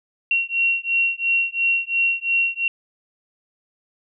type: beating tone pair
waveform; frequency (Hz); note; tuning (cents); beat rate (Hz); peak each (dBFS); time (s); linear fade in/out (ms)
sine; 2737 / 2739.9; F7 / F7; -36 / -34; 2.9; -21; 0.31-2.68; 2
effects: none